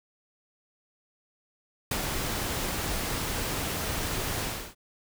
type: noise with ADSR envelope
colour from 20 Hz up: pink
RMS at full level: -28 dBFS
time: 1.91-4.75 s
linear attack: 4 ms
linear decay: 57 ms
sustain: -3 dB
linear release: 300 ms
effects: none